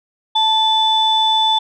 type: tone pair together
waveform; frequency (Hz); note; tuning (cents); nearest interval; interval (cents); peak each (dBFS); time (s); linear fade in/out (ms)
sine; 880 / 3493; A5 / A7; 0 / -13; 2 octaves; 2387; -14; 0.35-1.59; 10
effects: tanh soft clip ceiling -5 dBFS